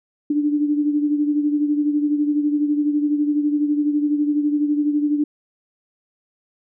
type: beating tone pair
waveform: sine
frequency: 293.7 / 305.7 Hz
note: D4 / D#4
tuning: 0 / -30 cents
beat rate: 12 Hz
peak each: -17 / -25 dBFS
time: 0.3-5.24 s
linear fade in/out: 5 ms
effects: none